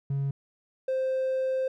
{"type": "tone pair in turn", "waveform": "triangle", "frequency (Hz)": [138.59, 523.2], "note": ["C#3", "C5"], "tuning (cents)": [0, 0], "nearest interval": "octave + major seventh", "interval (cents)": 2300, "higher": "second", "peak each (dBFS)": [-23, -22], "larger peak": "second", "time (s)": [[0.1, 0.31], [0.88, 1.68]], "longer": "second", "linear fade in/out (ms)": 5, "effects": ["tanh soft clip ceiling -20 dBFS"]}